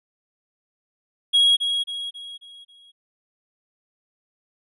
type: tone with echo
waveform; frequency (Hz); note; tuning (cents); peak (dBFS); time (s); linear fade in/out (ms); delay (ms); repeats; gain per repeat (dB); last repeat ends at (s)
triangle; 3305; G#7; -9; -12; 1.33-1.57; 20; 270; 5; -7; 2.92
effects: resampled to 24000 Hz